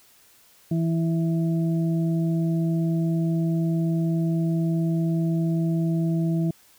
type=harmonic tone; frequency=164.81 Hz; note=E3; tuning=in tune; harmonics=1 / 2 / 4; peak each=-21 / -28 / -37 dBFS; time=0.71-6.51 s; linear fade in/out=5 ms; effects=white hiss -56 dBFS RMS until 6.78 s